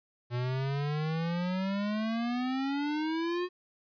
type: exponential sweep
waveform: square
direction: up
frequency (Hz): 120 to 364.1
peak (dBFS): -30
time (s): 0.3-3.49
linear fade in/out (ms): 50
effects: resampled to 11025 Hz + 11-bit